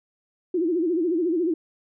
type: tone with vibrato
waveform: sine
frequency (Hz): 339.8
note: F4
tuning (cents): -47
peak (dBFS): -20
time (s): 0.54-1.54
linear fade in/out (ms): 5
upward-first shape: sine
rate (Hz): 14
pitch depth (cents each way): 140
effects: none